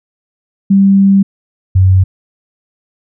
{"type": "tone pair in turn", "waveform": "sine", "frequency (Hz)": [196, 93.95], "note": ["G3", "F#2"], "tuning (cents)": [0, 27], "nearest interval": "octave + minor second", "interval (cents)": 1273, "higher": "first", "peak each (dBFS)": -4, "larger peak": "neither", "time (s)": [[0.7, 1.23], [1.75, 2.04]], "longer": "first", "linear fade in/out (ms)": 10, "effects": []}